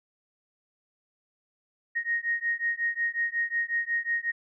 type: beating tone pair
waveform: sine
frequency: 1864.7 / 1870.2 Hz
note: A#6 / A#6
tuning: 0 / +5 cents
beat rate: 5.5 Hz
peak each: -29 dBFS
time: 1.95-4.32 s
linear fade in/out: 20 ms
effects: none